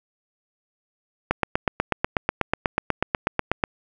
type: click train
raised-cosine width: 0.5 ms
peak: -4 dBFS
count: 20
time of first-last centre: 1.31-3.638 s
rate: 8.16 Hz
effects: none

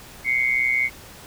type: tone pair together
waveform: sine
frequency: 2093 / 2217 Hz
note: C7 / C#7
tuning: 0 / 0 cents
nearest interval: minor second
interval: 100 cents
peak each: -21 dBFS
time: 0.24-0.9 s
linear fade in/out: 50 ms
effects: pink hiss -43 dBFS RMS until 1.26 s

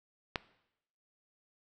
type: click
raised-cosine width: 0.3 ms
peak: -15 dBFS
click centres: 0.358 s
effects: noise-tail reverb RT60 0.8 s tail -18 dB re dry

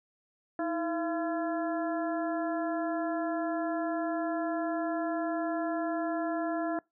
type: harmonic tone with a mistuned harmonic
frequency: 339.8 Hz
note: F4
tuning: 47 cents flat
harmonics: 1 / 2 / 3 / 4 / 5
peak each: -32 / -33 / -42 / -41 / -42 dBFS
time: 0.59-6.79 s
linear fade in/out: 2 ms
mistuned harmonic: 1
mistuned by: -100 cents
effects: noise-tail reverb RT60 0.2 s tail -25 dB re dry

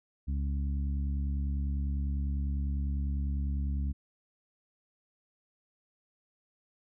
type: harmonic tone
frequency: 70 Hz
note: C#2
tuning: 18 cents sharp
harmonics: 1 / 2 / 3 / 4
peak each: -29 / -40 / -41 / -47 dBFS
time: 0.27-3.93 s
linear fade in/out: 20 ms
effects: none

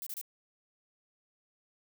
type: noise bursts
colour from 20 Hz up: violet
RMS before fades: -40 dBFS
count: 3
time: 0.02-0.213 s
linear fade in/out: 0 ms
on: 45 ms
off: 29 ms
effects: none

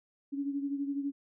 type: beating tone pair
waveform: sine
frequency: 279.2 / 291.2 Hz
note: C#4 / D4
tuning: +13 / -15 cents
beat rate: 12 Hz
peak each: -32 / -39 dBFS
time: 0.32-1.12 s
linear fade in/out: 20 ms
effects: none

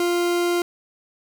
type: tone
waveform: 40% pulse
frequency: 349 Hz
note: F4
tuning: 1 cent flat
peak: -18 dBFS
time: 0-0.62 s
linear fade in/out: 2 ms
effects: none

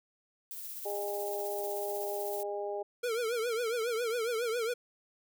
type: noise with tremolo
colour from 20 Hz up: violet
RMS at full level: -41 dBFS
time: 0.51-2.43 s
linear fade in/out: 0 ms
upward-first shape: sine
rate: 16 Hz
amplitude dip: 30%
type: harmonic tone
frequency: 203.7 Hz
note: G#3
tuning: 33 cents flat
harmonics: 2 / 3 / 4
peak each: -36 / -38 / -40 dBFS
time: 0.85-2.83 s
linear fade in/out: 10 ms
type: tone with vibrato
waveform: square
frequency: 464.7 Hz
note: A#4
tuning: 5 cents flat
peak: -31 dBFS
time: 3.03-4.74 s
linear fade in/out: 10 ms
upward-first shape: triangle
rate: 7.3 Hz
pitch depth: 130 cents each way
effects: none

